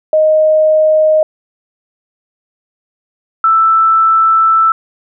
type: tone pair in turn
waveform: sine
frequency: 622.3 / 1323.2 Hz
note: D#5 / E6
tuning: 0 / +6 cents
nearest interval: octave + minor second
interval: 1306 cents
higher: second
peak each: -6 dBFS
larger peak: neither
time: 0.13-1.23 / 3.44-4.72 s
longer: second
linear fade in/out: 2 ms
effects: none